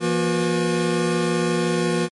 square tone cluster, 169.1 / 236.9 / 360.3 / 481.5 Hz, E3 / A#3 / F#4 / B4, +44 / +28 / -46 / -44 cents, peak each -24 / -27 / -24 / -27 dBFS, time 0-2.09 s, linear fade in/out 50 ms, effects MP3 48 kbps

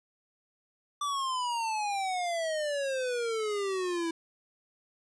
square exponential sweep, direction down, 1174.7 to 326.9 Hz, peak -30 dBFS, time 1.01-4.11 s, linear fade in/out 5 ms, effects resampled to 22050 Hz + 12-bit

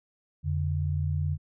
sine tone pair together, 86.56 / 145.3 Hz, F2 / D3, -15 / -18 cents, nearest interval major sixth, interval 897 cents, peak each -27 / -29 dBFS, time 0.43-1.38 s, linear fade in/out 50 ms, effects none

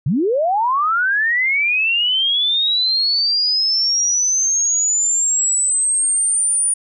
sine linear sweep, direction up, 114.7 to 9540 Hz, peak -14 dBFS, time 0.06-6.74 s, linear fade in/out 5 ms, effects none

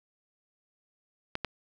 clicks, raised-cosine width 0.3 ms, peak -15 dBFS, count 2, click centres 1.354 / 1.447 s, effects none

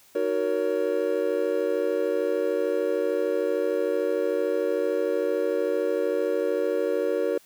triangle chord, D# minor seventh, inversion none, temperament just, 311.1 / 373.4 / 466.7 / 560 Hz, D#4 / F#4 / A#4 / C#5, 0 / +16 / +2 / +18 cents, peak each -30 / -27 / -24 / -26 dBFS, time 0.15-7.38 s, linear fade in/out 5 ms, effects white hiss -56 dBFS RMS until 7.45 s

